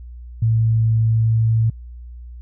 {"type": "tone", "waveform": "sine", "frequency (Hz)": 112.4, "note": "A2", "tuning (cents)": 37, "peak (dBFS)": -13, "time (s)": [0.42, 1.7], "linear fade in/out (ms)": 5, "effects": ["added 60 Hz sine -33 dBFS peak until 2.41 s"]}